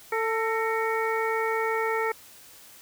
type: harmonic tone with a mistuned harmonic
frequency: 445.7 Hz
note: A4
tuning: 22 cents sharp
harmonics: 1 / 2 / 3 / 4 / 5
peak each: -27 / -30 / -32 / -33 / -34 dBFS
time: 0.12-2.12 s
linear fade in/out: 5 ms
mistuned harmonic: 4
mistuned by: +67 cents
effects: white hiss -50 dBFS RMS until 2.81 s